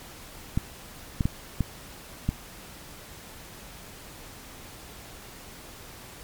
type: clicks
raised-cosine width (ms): 5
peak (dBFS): -11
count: 5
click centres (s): 0.575 / 1.208 / 1.255 / 1.607 / 2.29
effects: pink hiss -45 dBFS RMS until 6.23 s + MP3 96 kbps